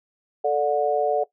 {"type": "chord", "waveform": "sine", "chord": "D major", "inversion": "second", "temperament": "equal with one note detuned", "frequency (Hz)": [440, 587.3, 727.3], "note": ["A4", "D5", "F#5"], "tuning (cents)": [0, 0, -30], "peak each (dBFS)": -23, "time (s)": [0.44, 1.24], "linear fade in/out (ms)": 10, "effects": ["noise-tail reverb RT60 0.1 s tail -18 dB re dry"]}